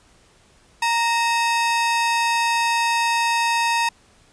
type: tone pair together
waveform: 35% pulse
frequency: 930 / 2593 Hz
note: A#5 / E7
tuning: -4 / -29 cents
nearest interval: octave + tritone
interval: 1775 cents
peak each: -17 / -23 dBFS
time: 0.82-3.89 s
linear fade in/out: 5 ms
effects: pink hiss -55 dBFS RMS until 4.32 s + resampled to 22050 Hz